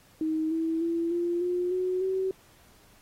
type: tone with pitch steps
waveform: sine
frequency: 315.4 / 325.2 / 335.3 / 345.7 / 356.5 / 367.6 / 379 Hz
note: D#4 / E4 / E4 / F4 / F4 / F#4 / F#4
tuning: +24 / -23 / +30 / -18 / +36 / -11 / +42 cents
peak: -25 dBFS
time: 0.21-2.31 s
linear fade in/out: 2 ms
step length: 300 ms
effects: pink hiss -59 dBFS RMS until 3.01 s + AAC 48 kbps